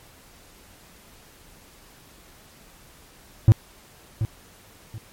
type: tone with echo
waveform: triangle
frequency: 110 Hz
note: A2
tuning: in tune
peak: -6 dBFS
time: 3.48-3.52 s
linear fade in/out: 0 ms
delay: 730 ms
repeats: 2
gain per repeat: -12 dB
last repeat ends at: 4.98 s
effects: pink hiss -51 dBFS RMS until 5.12 s + MP3 64 kbps